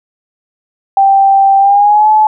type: tone with pitch glide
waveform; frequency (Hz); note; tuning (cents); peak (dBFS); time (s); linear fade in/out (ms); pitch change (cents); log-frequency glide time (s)
sine; 784 to 859.9; G5 to A5; 0 to -40; -4; 0.97-2.27; 2; +160; 1.59-2.09
effects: none